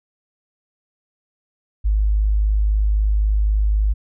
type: tone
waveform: sine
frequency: 51.91 Hz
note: G#1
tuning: in tune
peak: -14 dBFS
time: 1.84-3.94 s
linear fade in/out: 20 ms
effects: none